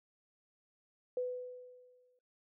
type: tone with exponential decay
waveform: sine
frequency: 499 Hz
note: B4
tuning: 18 cents sharp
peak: -31 dBFS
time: 1.17-2.19 s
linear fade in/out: 2 ms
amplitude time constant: 220 ms
effects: noise-tail reverb RT60 0.3 s tail -25 dB re dry